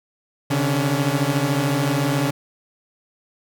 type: tone cluster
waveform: sawtooth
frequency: 134 / 147.8 / 282.5 Hz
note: C3 / D3 / C#4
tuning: +42 / +11 / +33 cents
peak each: -19 dBFS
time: 0.5-2.31 s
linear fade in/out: 10 ms
effects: none